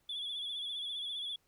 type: tone with vibrato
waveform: sine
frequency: 3414 Hz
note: G#7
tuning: 47 cents sharp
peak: -35 dBFS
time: 0.09-1.36 s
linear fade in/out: 5 ms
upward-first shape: sine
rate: 15 Hz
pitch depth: 56 cents each way
effects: tanh soft clip ceiling -34 dBFS + pink hiss -74 dBFS RMS until 1.47 s